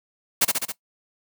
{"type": "noise with echo", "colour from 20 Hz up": "white", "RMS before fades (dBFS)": -17, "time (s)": [0.41, 0.45], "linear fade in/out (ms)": 10, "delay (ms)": 68, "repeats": 4, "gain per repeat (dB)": -3, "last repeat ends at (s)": 0.722, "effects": ["noise-tail reverb RT60 0.1 s tail -19 dB re dry", "high-pass 150 Hz 12 dB/octave"]}